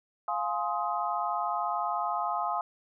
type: chord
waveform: sine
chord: F minor seventh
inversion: none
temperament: just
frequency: 698.5 / 838.1 / 1047.7 / 1257.2 Hz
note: F5 / Ab5 / C6 / Eb6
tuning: 0 / +16 / +2 / +18 cents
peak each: -33 / -33 / -34 / -33 dBFS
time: 0.28-2.61 s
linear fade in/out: 2 ms
effects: none